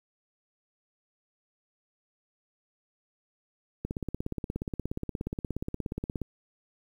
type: click train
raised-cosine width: 3 ms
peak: -19 dBFS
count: 41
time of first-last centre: 3.85-6.217 s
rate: 16.9 Hz
effects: 9-bit